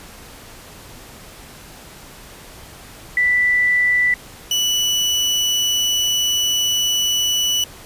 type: tone pair in turn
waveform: sine / 30% pulse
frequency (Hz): 1975.5 / 2960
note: B6 / F#7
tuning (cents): 0 / 0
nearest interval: perfect fifth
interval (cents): 700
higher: second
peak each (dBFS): -13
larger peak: neither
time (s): 3.17-4.14 / 4.51-7.64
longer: second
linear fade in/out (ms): 2
effects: pink hiss -40 dBFS RMS until 7.85 s + resampled to 32000 Hz